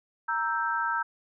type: chord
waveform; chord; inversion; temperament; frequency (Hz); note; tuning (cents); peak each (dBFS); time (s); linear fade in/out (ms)
sine; E diminished; second; equal; 932.3 / 1318.5 / 1568; Bb5 / E6 / G6; 0 / 0 / 0; -30; 0.28-1.03; 10
effects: none